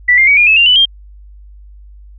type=tone with pitch steps; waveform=sine; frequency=1968 / 2109 / 2261 / 2423 / 2597 / 2783 / 2983 / 3197 Hz; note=B6 / C7 / C#7 / D#7 / E7 / F7 / F#7 / G7; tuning=-7 / +13 / +34 / -47 / -26 / -7 / +13 / +33 cents; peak=-5 dBFS; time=0.08-0.856 s; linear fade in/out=10 ms; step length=97 ms; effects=added 50 Hz sine -34 dBFS peak until 2.18 s